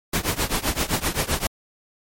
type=noise with tremolo; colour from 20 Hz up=pink; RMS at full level=-20 dBFS; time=0.13-1.47 s; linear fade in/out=5 ms; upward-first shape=triangle; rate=7.7 Hz; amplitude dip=95%; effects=MP3 64 kbps